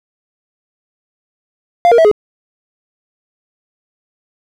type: tone with pitch steps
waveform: triangle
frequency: 697 / 469.1 / 650 / 418.7 Hz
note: F5 / A#4 / E5 / G#4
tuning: -4 / +11 / -24 / +14 cents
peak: -3 dBFS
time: 1.85-2.114 s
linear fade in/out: 0 ms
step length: 66 ms
effects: none